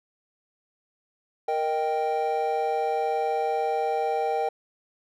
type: chord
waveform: triangle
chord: Eb major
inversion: second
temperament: equal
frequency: 466.2 / 622.3 / 784 Hz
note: Bb4 / Eb5 / G5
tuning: 0 / 0 / 0 cents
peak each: -26 / -29 / -24 dBFS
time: 1.48-4.49 s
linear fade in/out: 5 ms
effects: none